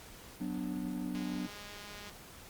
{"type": "chord", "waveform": "triangle", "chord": "B minor", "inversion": "second", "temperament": "equal", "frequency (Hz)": [185, 246.9, 293.7], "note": ["F#3", "B3", "D4"], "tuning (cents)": [0, 0, 0], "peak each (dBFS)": -37, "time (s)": [0.4, 1.47], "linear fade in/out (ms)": 10}
{"type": "click train", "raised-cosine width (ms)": 0.2, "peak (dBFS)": -31, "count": 196, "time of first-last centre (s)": [1.15, 2.097], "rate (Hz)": 206}
{"effects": ["pink hiss -52 dBFS RMS until 2.49 s", "Opus 48 kbps"]}